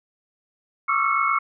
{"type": "tone cluster", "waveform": "sine", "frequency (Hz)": [1108, 1168, 1309, 1357, 2192], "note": ["C#6", "D6", "E6", "E6", "C#7"], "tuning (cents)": [-1, -10, -13, 50, -20], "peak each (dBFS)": -25, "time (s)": [0.88, 1.39], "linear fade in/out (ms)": 10, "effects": []}